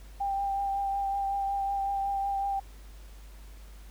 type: tone with vibrato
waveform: sine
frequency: 791 Hz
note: G5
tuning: 15 cents sharp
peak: -27 dBFS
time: 0.2-2.6 s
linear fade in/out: 10 ms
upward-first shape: triangle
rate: 5.4 Hz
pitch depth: 20 cents each way
effects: added 50 Hz sine -45 dBFS peak until 3.9 s + pink hiss -57 dBFS RMS until 3.9 s